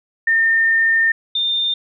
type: tone pair in turn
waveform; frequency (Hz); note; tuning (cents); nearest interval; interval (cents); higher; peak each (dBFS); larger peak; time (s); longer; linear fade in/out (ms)
sine; 1814 / 3612; A#6 / A7; -48 / +45; octave; 1193; second; -12 / -16; first; 0.27-1.12 / 1.35-1.74; first; 5
effects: none